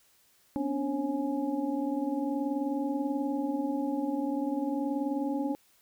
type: tone cluster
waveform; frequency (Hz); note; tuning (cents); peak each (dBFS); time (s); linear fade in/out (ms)
sine; 249 / 267.4 / 287.8 / 542 / 835; B3 / C4 / D4 / C#5 / G#5; +14 / +38 / -35 / -39 / +9; -38 / -36 / -30 / -38 / -39; 0.56-5.55; 0
effects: white hiss -65 dBFS RMS until 5.81 s